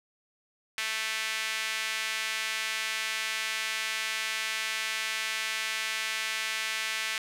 sawtooth tone with high-pass filter, 220 Hz, A3, in tune, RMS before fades -32 dBFS, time 0.78-7.18 s, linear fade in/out 0 ms, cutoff 2100 Hz, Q 1.7, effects low-pass 12000 Hz 12 dB/octave

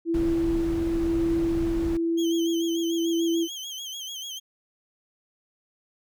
sine tone with tremolo, 333.2 Hz, E4, 19 cents sharp, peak -21 dBFS, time 0.05-3.48 s, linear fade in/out 50 ms, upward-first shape sine, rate 1 Hz, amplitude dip 25%
brown noise, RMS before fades -32 dBFS, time 0.14-1.97 s, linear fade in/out 2 ms
30% pulse tone with vibrato, 3177 Hz, G7, 23 cents sharp, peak -31 dBFS, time 2.17-4.4 s, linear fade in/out 20 ms, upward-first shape sine, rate 6.8 Hz, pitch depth 84 cents each way
effects none

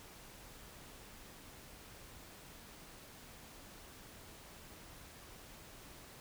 silence, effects pink hiss -55 dBFS RMS until 6.2 s

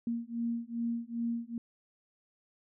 sine beating tone pair, 232.4 / 234.9 Hz, A#3 / A#3, -5 / +13 cents, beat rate 2.5 Hz, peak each -35 / -35 dBFS, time 0.07-1.58 s, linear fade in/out 2 ms, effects none

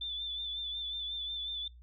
sine tone with vibrato, 3520 Hz, A7, in tune, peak -35 dBFS, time 0.01-1.68 s, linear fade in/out 5 ms, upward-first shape sine, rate 5.5 Hz, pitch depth 38 cents each way, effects noise-tail reverb RT60 0.2 s tail -23 dB re dry + added 60 Hz sine -51 dBFS peak until 1.82 s

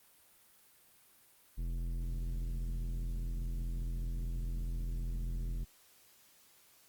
sine tone with tanh clipping, 42.48 Hz, F1, 47 cents flat, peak -36 dBFS, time 1.57-5.65 s, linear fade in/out 20 ms, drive 13 dB, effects white hiss -64 dBFS RMS until 6.88 s + Opus 32 kbps

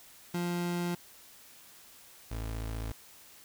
30% pulse tone pair in turn, 174.61 / 55 Hz, F3 / A1, 0 / 0 cents, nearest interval octave + minor sixth, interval 2000 cents, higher first, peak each -28 / -32 dBFS, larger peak first, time 0.34-0.95 / 2.31-2.92 s, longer neither, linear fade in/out 5 ms, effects white hiss -55 dBFS RMS until 3.44 s

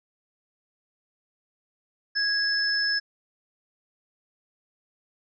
sine tone pair together, 1654 / 5241 Hz, G#6 / E8, -8 / -11 cents, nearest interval octave + minor sixth, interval 1997 cents, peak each -25 dBFS, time 2.15-3 s, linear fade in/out 20 ms, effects none

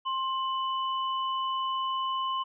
sine tone pair together, 1055.4 / 2985 Hz, C6 / F#7, +15 / +15 cents, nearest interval octave + tritone, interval 1800 cents, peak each -28 / -36 dBFS, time 0.05-2.44 s, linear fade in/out 20 ms, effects none

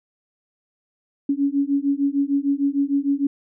sine beating tone pair, 277.2 / 283.8 Hz, C#4 / C#4, 0 / +41 cents, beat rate 6.6 Hz, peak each -21 dBFS, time 1.29-3.27 s, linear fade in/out 5 ms, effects none

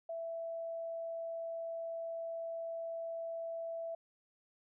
sine tone, 663 Hz, E5, 10 cents sharp, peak -38 dBFS, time 0.09-3.95 s, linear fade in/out 5 ms, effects none

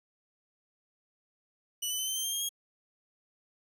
15% pulse tone with pitch steps, 2960 / 3003 / 3047 / 3091 / 3136 / 3182 / 3228 / 3275 Hz, F#7 / F#7 / G7 / G7 / G7 / G7 / G#7 / G#7, 0 / +25 / -50 / -25 / 0 / +25 / -50 / -25 cents, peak -24 dBFS, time 1.82-2.492 s, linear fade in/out 10 ms, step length 84 ms, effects 10-bit

